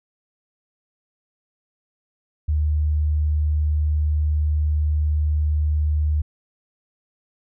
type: tone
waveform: sine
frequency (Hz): 75.7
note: D#2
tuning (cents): -47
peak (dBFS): -17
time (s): 2.48-6.22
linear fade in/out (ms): 10
effects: none